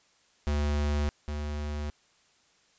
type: tone pair in turn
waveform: square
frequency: 73.42 / 74.14 Hz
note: D2 / D2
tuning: 0 / +17 cents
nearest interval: unison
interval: 17 cents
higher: second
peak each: -26 / -32 dBFS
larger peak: first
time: 0.47-1.09 / 1.28-1.9 s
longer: neither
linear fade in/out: 0 ms
effects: white hiss -65 dBFS RMS until 2.78 s + resampled to 16000 Hz